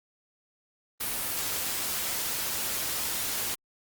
white noise, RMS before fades -31 dBFS, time 1-3.55 s, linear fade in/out 10 ms, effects Opus 32 kbps

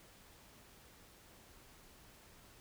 silence, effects pink hiss -61 dBFS RMS until 2.6 s

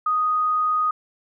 sine tone, 1244.5 Hz, D#6, in tune, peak -18 dBFS, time 0.06-0.91 s, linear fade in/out 5 ms, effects none

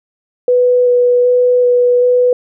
sine tone with vibrato, 492.8 Hz, B4, 4 cents flat, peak -7 dBFS, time 0.48-2.33 s, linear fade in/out 2 ms, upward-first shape square, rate 1.3 Hz, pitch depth 8 cents each way, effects none

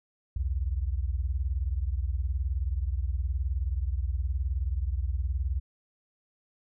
sine beating tone pair, 60.7 / 79.7 Hz, B1 / D#2, -29 / +42 cents, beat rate 19 Hz, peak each -28 / -31 dBFS, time 0.36-5.6 s, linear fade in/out 5 ms, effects none

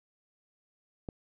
click, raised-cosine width 2 ms, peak -24 dBFS, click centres 1.088 s, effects none

